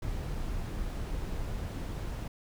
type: noise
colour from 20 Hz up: brown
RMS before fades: -35 dBFS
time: 0.02-2.28 s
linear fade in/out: 5 ms
effects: none